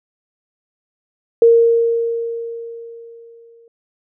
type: tone with exponential decay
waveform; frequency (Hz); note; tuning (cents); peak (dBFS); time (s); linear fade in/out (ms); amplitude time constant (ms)
sine; 463.4; A#4; -10; -5; 1.42-3.68; 2; 490
effects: none